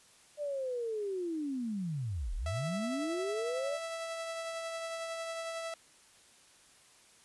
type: linear two-way sweep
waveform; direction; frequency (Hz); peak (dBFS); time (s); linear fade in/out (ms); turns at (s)
sine; down then up; 600 to 32.93 to 600; -33; 0.37-3.79; 50; 2.35
type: tone with tremolo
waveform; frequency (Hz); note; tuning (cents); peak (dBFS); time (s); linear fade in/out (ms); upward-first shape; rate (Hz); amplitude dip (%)
sawtooth; 659.3; E5; 0; -32; 2.46-5.74; 2; triangle; 11; 30
effects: white hiss -61 dBFS RMS until 7.24 s + resampled to 24000 Hz